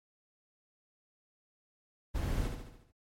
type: noise with echo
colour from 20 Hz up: brown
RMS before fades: -33 dBFS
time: 2.14-2.49 s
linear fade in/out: 20 ms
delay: 72 ms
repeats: 6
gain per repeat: -5 dB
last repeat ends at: 2.922 s
effects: MP3 64 kbps